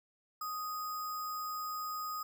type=tone with sample-and-hold; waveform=sine; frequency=1244.5 Hz; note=D#6; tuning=in tune; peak=-36 dBFS; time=0.41-2.23 s; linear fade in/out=5 ms; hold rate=6300 Hz; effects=none